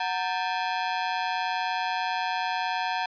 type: ring-modulated tone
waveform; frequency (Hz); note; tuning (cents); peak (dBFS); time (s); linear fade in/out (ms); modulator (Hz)
sawtooth; 830.6; G#5; 0; -19; 0-3.06; 5; 90.4
effects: resampled to 11025 Hz + 9-bit